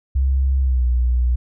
sine tone with pitch glide, 66.7 to 61.16 Hz, C2 to B1, +34 to -16 cents, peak -14 dBFS, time 0.15-1.36 s, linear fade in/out 10 ms, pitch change -150 cents, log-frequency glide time 0.6-0.85 s, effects none

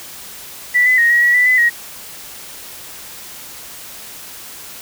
sine tone with pitch steps, 1966 / 2011 / 1872 / 1905 / 1928 / 1978 / 2010 / 1893 Hz, B6 / B6 / A#6 / A#6 / B6 / B6 / B6 / A#6, -8 / +31 / +7 / +37 / -42 / +2 / +30 / +26 cents, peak -9 dBFS, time 0.74-1.7 s, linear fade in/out 20 ms, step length 120 ms, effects white hiss -34 dBFS RMS until 4.81 s

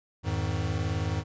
square tone cluster, 85.5 / 104.4 / 157.5 Hz, F2 / G#2 / D#3, -36 / +10 / +21 cents, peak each -32 / -31 / -35 dBFS, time 0.23-1.24 s, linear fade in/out 50 ms, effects resampled to 16000 Hz

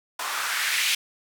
blue noise with band-pass filter sweep, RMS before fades -26 dBFS, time 0.19-0.95 s, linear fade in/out 5 ms, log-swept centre 930 to 2700 Hz, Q 2.1, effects none

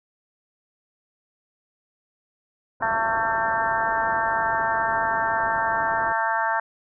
white low-pass noise, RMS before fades -36 dBFS, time 2.8-6.13 s, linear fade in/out 10 ms, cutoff 1400 Hz, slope 48 dB/octave
harmonic tone, 224.6 Hz, A3, 36 cents sharp, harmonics 3 / 4 / 5 / 6 / 7 / 8, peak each -29 / -24 / -30 / -31 / -27 / -31 dBFS, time 2.82-6.6 s, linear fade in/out 5 ms
effects none

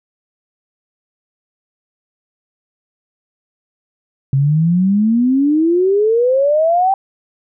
sine exponential sweep, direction up, 132.7 to 790 Hz, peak -10 dBFS, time 4.33-6.94 s, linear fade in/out 2 ms, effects none

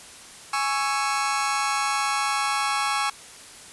sawtooth chord, C# minor, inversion second, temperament just, 831.5 / 1108.7 / 1330.5 Hz, G#5 / C#6 / E6, +2 / 0 / +16 cents, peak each -23 / -22 / -25 dBFS, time 0.53-3.1 s, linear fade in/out 5 ms, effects white hiss -44 dBFS RMS until 3.72 s + resampled to 24000 Hz

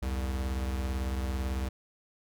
square beating tone pair, 65.41 / 83.41 Hz, C2 / E2, 0 / +21 cents, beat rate 18 Hz, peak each -31 / -39 dBFS, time 0.02-1.69 s, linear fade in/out 10 ms, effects none

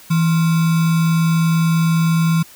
sine tone with sample-and-hold, 164.6 Hz, E3, 2 cents flat, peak -12 dBFS, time 0.1-2.43 s, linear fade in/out 10 ms, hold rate 1225 Hz, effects white hiss -43 dBFS RMS until 2.55 s

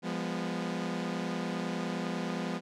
sawtooth chord, F diminished, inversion none, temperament equal with one note detuned, 174.61 / 204.4 / 246.9 Hz, F3 / Ab3 / Cb4, 0 / -27 / 0 cents, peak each -32 / -33 / -33 dBFS, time 0.02-2.61 s, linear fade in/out 50 ms, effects low-pass 6000 Hz 12 dB/octave

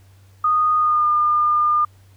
sine tone with pitch glide, 1235 to 1207.5 Hz, D#6 to D6, -13 to +48 cents, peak -14 dBFS, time 0.44-1.85 s, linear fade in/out 5 ms, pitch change -39 cents, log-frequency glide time 0.78-1.08 s, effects added 96 Hz sine -47 dBFS peak until 2.16 s + pink hiss -58 dBFS RMS until 2.16 s

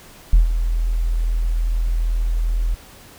sine tone with ADSR envelope, 41.2 Hz, E1, in tune, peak -4 dBFS, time 0.33-2.75 s, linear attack 4 ms, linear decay 130 ms, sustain -12 dB, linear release 11 ms, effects tanh soft clip ceiling -5 dBFS + pink hiss -44 dBFS RMS until 3.18 s

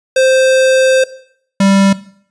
square tone pair in turn, 523 / 195.9 Hz, C5 / G3, -1 / -1 cents, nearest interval octave + perfect fourth, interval 1700 cents, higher first, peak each -8 dBFS, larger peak neither, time 0.16-1.04 / 1.6-1.93 s, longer first, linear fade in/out 5 ms, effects noise-tail reverb RT60 0.6 s tail -17 dB re dry + resampled to 22050 Hz

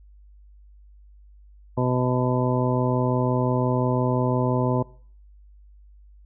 harmonic tone, 125.8 Hz, B2, 32 cents sharp, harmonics 1 / 2 / 3 / 4 / 5 / 7 / 8, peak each -23 / -26 / -28 / -29 / -30 / -31 / -32 dBFS, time 1.77-4.83 s, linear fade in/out 10 ms, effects noise-tail reverb RT60 0.5 s tail -22 dB re dry + added 50 Hz sine -47 dBFS peak until 6.25 s

